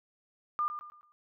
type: tone with echo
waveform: sine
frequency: 1204 Hz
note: D6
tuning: 43 cents sharp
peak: -27 dBFS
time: 0.59-0.68 s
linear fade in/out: 0 ms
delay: 110 ms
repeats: 4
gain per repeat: -9 dB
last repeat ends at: 1.12 s
effects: none